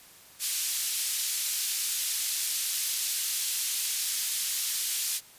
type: band-pass noise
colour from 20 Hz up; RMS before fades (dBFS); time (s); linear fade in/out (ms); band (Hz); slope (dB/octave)
white; -30; 0.39-5.21; 50; 3200 to 13000; 12
effects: white hiss -53 dBFS RMS until 5.38 s + resampled to 32000 Hz